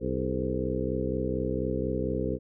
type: harmonic tone with a mistuned harmonic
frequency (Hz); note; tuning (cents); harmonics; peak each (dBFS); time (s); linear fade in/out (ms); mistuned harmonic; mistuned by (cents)
64.2; C2; -32; 1 / 2 / 3 / 4 / 5 / 6 / 7 / 8; -35 / -35 / -35 / -35 / -35 / -35 / -35 / -35; 0-2.39; 50; 6; +82
effects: none

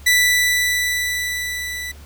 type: tone with level ramp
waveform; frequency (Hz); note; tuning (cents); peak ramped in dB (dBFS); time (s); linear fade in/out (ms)
sawtooth; 1975.5; B6; 0; -8 to -23; 0.06-1.92; 10
effects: added 72 Hz sine -38 dBFS peak until 2.05 s + pink hiss -47 dBFS RMS until 2.05 s

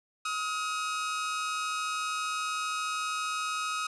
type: tone pair together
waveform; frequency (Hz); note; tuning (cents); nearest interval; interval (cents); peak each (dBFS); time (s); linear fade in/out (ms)
sawtooth; 1266 / 1421; D#6 / F6; +30 / +30; major second; 200; -27 / -36; 0.25-3.87; 5
effects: resampled to 22050 Hz

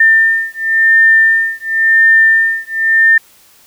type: beating tone pair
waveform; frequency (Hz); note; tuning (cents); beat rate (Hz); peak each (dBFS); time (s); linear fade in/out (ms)
sine; 1800 / 1800.94; A6 / A6; +39 / +40; 0.94; -10; 0-3.18; 5
effects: white hiss -46 dBFS RMS until 3.66 s

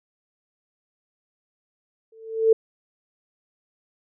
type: tone with exponential growth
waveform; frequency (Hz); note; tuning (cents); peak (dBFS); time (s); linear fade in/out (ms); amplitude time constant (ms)
sine; 446.2; A4; +24; -10; 2.12-2.53; 5; 87
effects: none

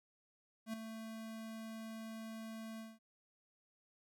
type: tone with ADSR envelope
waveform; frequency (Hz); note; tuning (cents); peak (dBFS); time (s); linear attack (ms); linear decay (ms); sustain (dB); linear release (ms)
square; 222.6; A3; +20; -38; 0.66-2.99; 75; 5; -8; 200
effects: none

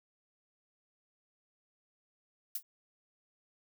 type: noise with exponential decay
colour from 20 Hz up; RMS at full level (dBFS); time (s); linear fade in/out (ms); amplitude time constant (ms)
violet; -29; 2.55-2.63; 5; 17
effects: none

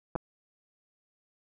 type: clicks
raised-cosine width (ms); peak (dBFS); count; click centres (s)
1; -18; 2; 0.154 / 0.16
effects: none

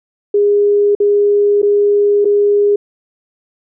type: tone with dropouts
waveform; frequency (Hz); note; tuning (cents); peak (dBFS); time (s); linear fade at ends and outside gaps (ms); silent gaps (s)
sine; 409.5; G#4; -24; -8; 0.34-2.76; 5; 0.951-1.001 / 1.619-1.628 / 2.247-2.253
effects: none

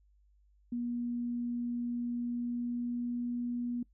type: tone with pitch glide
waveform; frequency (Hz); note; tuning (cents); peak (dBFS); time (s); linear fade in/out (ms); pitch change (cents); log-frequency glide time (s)
sine; 240.1 to 241.6; B3 to B3; -49 to -38; -32; 0.72-3.83; 5; +11; 2.14-3.31
effects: noise-tail reverb RT60 0.1 s tail -22 dB re dry + added 50 Hz sine -63 dBFS peak until 3.93 s

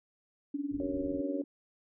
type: tone with tremolo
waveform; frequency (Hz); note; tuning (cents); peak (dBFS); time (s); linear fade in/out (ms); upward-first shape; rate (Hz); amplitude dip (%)
sine; 285.4; D4; -49; -29; 0.54-1.44; 5; sine; 20; 80
type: low-pass noise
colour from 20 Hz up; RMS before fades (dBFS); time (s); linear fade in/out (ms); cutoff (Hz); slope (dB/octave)
pink; -47; 0.71-1.22; 5; 430; 96
type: chord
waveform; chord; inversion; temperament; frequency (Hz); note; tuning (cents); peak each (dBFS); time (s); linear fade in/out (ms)
sine; F# major; none; equal with one note detuned; 377.6 / 466.2 / 554.4; F#4 / A#4 / C#5; +35 / 0 / 0; -40 / -43 / -38; 0.8-1.42; 2
effects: none

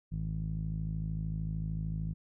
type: tone with low-pass filter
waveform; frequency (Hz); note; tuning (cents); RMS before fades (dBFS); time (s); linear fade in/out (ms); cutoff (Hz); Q
sawtooth; 53.3; G#1; +46; -35; 0.11-2.14; 20; 160; 4.2
effects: none

